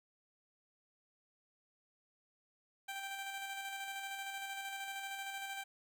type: tone with tremolo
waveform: 15% pulse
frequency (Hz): 784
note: G5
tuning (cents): 0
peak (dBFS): -34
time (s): 2.88-5.64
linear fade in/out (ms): 10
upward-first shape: square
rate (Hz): 13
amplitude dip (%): 30
effects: none